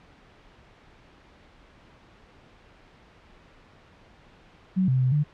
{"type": "tone with pitch steps", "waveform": "sine", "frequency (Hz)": [187.1, 129.7, 128.4, 148.2], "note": ["F#3", "C3", "C3", "D3"], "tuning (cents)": [20, -15, -32, 16], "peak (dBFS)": -19, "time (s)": [4.76, 5.24], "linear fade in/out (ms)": 20, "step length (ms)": 120, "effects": ["pink hiss -54 dBFS RMS until 5.33 s", "low-pass 3000 Hz 12 dB/octave"]}